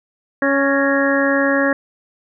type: harmonic tone with a mistuned harmonic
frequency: 277.2 Hz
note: C#4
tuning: in tune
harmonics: 1 / 2 / 3 / 4 / 5 / 6 / 7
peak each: -18 / -18 / -30 / -25 / -27 / -20 / -24 dBFS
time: 0.42-1.73 s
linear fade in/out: 2 ms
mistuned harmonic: 7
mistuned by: -70 cents
effects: none